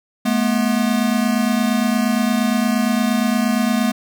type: tone pair together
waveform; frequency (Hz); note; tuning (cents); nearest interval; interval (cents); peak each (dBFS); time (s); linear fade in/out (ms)
square; 213.8 / 242.4; A3 / B3; -49 / -32; major second; 217; -19; 0.25-3.92; 10
effects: none